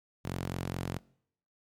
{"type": "tone with high-pass filter", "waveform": "sawtooth", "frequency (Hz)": 44.78, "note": "F1", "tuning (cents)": 44, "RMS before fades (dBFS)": -36, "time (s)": [0.24, 0.99], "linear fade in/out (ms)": 20, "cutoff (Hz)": 120, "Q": 1.2, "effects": ["noise-tail reverb RT60 0.7 s tail -24 dB re dry", "MP3 96 kbps"]}